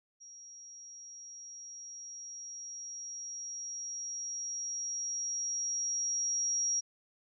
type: tone with level ramp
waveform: sine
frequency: 5660 Hz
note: F8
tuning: 22 cents sharp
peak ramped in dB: -49 to -28 dBFS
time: 0.2-6.81 s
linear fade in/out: 20 ms
effects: none